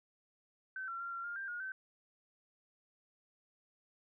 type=tone with pitch steps; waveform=sine; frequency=1533 / 1361 / 1382 / 1371 / 1409 / 1583 / 1435 / 1538 Hz; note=G6 / F6 / F6 / F6 / F6 / G6 / F6 / G6; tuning=-39 / -45 / -19 / -32 / +15 / +17 / +47 / -33 cents; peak=-39 dBFS; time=0.76-1.72 s; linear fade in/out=2 ms; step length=120 ms; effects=none